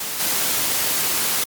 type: noise with level steps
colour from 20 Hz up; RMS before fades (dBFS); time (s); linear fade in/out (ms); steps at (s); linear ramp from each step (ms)
white; -27 / -21; 0-1.44; 5; 0.19; 20
effects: high-pass 100 Hz 12 dB/octave + Opus 48 kbps